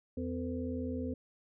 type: harmonic tone with a mistuned harmonic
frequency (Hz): 85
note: F2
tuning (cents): -46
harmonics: 1 / 3 / 5 / 6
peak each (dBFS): -40 / -36 / -43 / -43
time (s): 0.17-1.14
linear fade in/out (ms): 5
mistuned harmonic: 5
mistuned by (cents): +100
effects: none